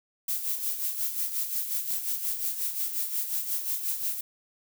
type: noise with tremolo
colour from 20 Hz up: violet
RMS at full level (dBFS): -28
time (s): 0.28-4.21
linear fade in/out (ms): 5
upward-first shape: sine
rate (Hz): 5.6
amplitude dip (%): 60
effects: none